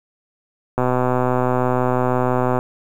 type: click train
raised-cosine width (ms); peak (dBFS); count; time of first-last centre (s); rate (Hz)
1; -5; 229; 0.78-2.59; 126
effects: 7-bit